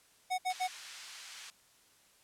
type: tone bursts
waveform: square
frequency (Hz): 740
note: F#5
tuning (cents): 0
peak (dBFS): -31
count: 3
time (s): 0.3-0.68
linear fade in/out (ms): 20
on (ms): 84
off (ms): 64
type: band-pass noise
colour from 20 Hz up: white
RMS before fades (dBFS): -49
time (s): 0.5-1.5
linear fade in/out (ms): 0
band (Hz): 1300 to 6000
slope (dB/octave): 12
effects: white hiss -65 dBFS RMS until 2.23 s + low-pass 11000 Hz 12 dB/octave